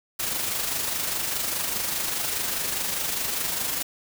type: noise with amplitude modulation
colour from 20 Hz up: white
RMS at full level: -26 dBFS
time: 0.19-3.83 s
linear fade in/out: 10 ms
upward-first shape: sine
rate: 24.9 Hz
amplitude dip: 40%
effects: none